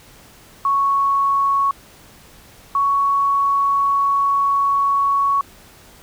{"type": "tone pair in turn", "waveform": "sine", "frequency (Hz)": [1108.7, 1115.1], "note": ["C#6", "C#6"], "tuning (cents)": [0, 10], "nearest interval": "unison", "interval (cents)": 10, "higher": "second", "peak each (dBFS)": -14, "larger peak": "neither", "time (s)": [[0.65, 1.71], [2.75, 5.41]], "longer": "second", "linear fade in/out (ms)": 2, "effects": ["pink hiss -46 dBFS RMS until 6.02 s"]}